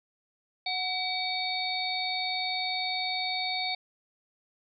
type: harmonic tone with a mistuned harmonic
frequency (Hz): 740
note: F#5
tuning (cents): 0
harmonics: 1 / 3 / 5 / 6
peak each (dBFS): -34 / -34 / -34 / -34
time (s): 0.66-3.75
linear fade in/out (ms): 5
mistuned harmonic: 3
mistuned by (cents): +50
effects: none